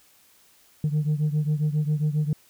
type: beating tone pair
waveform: sine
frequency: 149.3 / 156.7 Hz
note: D3 / D#3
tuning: +29 / +13 cents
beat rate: 7.4 Hz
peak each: -21 / -24 dBFS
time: 0.84-2.33 s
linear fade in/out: 2 ms
effects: tanh soft clip ceiling -18 dBFS + white hiss -58 dBFS RMS until 2.49 s